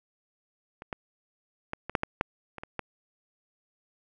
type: clicks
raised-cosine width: 0.5 ms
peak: -26 / -18 / -17 / -20 / -8 / -12 / -9 / -24 / -23 / -16 dBFS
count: 10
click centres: 0.821 / 0.928 / 1.734 / 1.896 / 1.952 / 2.034 / 2.211 / 2.583 / 2.635 / 2.793 s
effects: none

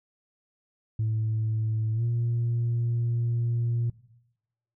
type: tone with pitch glide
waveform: sine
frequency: 110 to 117.9 Hz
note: A2 to A#2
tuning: 0 to +20 cents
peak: -22 dBFS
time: 0.99-3.9 s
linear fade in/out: 5 ms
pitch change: +120 cents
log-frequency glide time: 1.94-2.03 s
effects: noise-tail reverb RT60 0.9 s tail -20 dB re dry + tanh soft clip ceiling -21 dBFS

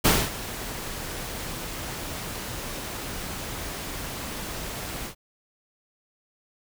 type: noise with ADSR envelope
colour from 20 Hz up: pink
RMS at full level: -18 dBFS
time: 0.04-5.15 s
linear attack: 15 ms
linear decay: 240 ms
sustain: -16 dB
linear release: 91 ms
effects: none

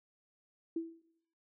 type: tone with exponential decay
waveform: sine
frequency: 330 Hz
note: E4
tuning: 2 cents sharp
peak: -30 dBFS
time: 0.76-1.02 s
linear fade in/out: 5 ms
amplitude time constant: 56 ms
effects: noise-tail reverb RT60 0.8 s tail -20 dB re dry

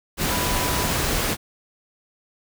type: tone in noise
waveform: sine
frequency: 987.8 Hz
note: B5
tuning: in tune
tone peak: -30 dBFS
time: 0.27-0.89 s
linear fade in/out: 50 ms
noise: pink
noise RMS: -23 dBFS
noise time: 0.17-1.37 s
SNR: -10 dB
effects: none

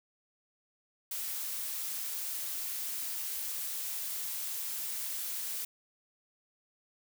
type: noise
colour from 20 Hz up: blue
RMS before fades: -37 dBFS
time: 1.11-5.65 s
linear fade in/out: 5 ms
effects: none

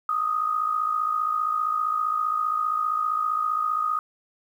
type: tone with amplitude modulation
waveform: sine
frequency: 1244.5 Hz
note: D#6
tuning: in tune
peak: -19 dBFS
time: 0.09-3.99 s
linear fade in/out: 2 ms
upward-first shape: sine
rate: 55.2 Hz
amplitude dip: 65%
effects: 9-bit

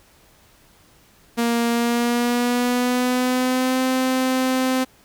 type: tone with pitch glide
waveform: sawtooth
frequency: 234.5 to 258.7 Hz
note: A#3 to C4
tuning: +11 to -19 cents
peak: -14 dBFS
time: 1.37-4.85 s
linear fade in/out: 20 ms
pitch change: +170 cents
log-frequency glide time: 1.7-3.81 s
effects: pink hiss -54 dBFS RMS until 5.04 s

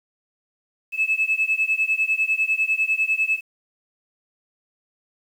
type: beating tone pair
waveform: sine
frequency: 2600 / 2610 Hz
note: E7 / E7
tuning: -24 / -18 cents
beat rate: 10 Hz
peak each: -21 dBFS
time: 0.92-3.41 s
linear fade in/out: 50 ms
effects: tanh soft clip ceiling -12 dBFS + 8-bit

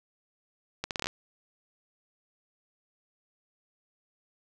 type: accelerating click train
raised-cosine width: 0.2 ms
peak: -14 dBFS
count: 8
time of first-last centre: 0.84-1.07 s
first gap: 68 ms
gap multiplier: 0.74
effects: none

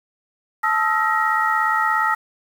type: tone cluster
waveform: sine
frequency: 875 / 1275 / 1352 / 1892 Hz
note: A5 / D#6 / E6 / A#6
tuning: -10 / +42 / +43 / +25 cents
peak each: -22 dBFS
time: 0.63-2.15 s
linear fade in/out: 10 ms
effects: 7-bit

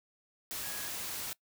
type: tone in noise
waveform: sine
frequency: 1661.2 Hz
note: G#6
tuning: in tune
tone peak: -48 dBFS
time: 0.63-0.88 s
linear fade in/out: 0 ms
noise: white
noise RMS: -39 dBFS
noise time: 0.51-1.33 s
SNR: -12 dB
effects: noise-tail reverb RT60 0.1 s tail -22 dB re dry

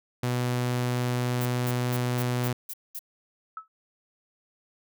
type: tone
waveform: sawtooth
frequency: 123.47 Hz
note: B2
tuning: in tune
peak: -21 dBFS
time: 0.23-2.53 s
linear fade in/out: 5 ms
type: noise bursts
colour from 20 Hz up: violet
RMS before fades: -36 dBFS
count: 7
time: 1.41-2.992 s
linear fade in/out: 5 ms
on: 46 ms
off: 210 ms
type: tone with exponential decay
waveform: sine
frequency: 1300 Hz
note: E6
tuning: 24 cents flat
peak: -30 dBFS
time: 3.57-3.68 s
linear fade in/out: 2 ms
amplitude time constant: 22 ms
effects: none

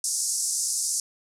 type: band-pass noise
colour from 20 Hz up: white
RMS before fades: -27 dBFS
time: 0.04-1 s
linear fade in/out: 2 ms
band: 5200 to 10000 Hz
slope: 48 dB/octave
effects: none

